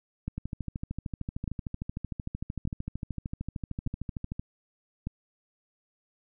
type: two click trains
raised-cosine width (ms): 5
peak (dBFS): -21 / -19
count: 54 / 5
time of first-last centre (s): 0.38-4.395 / 0.28-5.07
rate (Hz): 13.2 / 0.835
effects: none